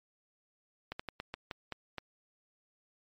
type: slowing click train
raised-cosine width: 0.3 ms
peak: -22 dBFS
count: 8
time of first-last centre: 0.92-1.983 s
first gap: 75 ms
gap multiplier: 1.23
effects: MP3 64 kbps